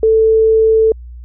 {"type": "tone", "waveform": "sine", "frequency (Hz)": 442.6, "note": "A4", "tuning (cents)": 10, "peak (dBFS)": -7, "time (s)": [0.03, 0.92], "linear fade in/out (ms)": 2, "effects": ["added 60 Hz sine -29 dBFS peak until 1.24 s"]}